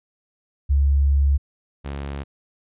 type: tone pair in turn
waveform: sine / sawtooth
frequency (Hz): 70 / 70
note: C#2 / C#2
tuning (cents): +18 / +18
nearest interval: unison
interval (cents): 0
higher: neither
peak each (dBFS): -14 / -24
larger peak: first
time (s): 0.69-1.38 / 1.84-2.24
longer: first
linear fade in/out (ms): 20
effects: resampled to 8000 Hz